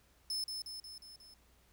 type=tone with echo; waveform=40% pulse; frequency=5240 Hz; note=E8; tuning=11 cents flat; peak=-34 dBFS; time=0.3-0.44 s; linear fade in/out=2 ms; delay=180 ms; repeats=5; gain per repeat=-4 dB; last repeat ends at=1.34 s; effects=added 60 Hz sine -69 dBFS peak until 1.72 s + pink hiss -69 dBFS RMS until 1.72 s